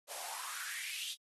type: noise with high-pass filter sweep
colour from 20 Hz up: white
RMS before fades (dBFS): -42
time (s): 0.07-1.16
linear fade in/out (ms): 50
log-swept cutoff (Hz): 550 to 3700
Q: 4.9
effects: AAC 32 kbps